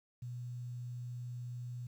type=tone with quantisation; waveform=sine; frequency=122.1 Hz; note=B2; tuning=19 cents flat; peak=-40 dBFS; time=0.22-1.87 s; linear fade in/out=5 ms; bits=11; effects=none